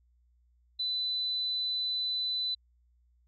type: tone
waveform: sine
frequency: 4000 Hz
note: B7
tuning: 21 cents sharp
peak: -29 dBFS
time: 0.79-2.55 s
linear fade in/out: 10 ms
effects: added 60 Hz sine -64 dBFS peak until 3.27 s